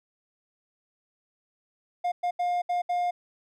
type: tone bursts at uneven times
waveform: triangle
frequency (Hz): 709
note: F5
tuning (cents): +26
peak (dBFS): -22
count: 5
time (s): 2.04-2.12 / 2.23-2.31 / 2.39-2.62 / 2.69-2.82 / 2.89-3.11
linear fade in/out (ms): 10
effects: none